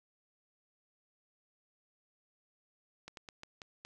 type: slowing click train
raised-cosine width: 0.2 ms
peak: -29 dBFS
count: 6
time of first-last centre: 3.08-3.85 s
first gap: 92 ms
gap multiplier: 1.26
effects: none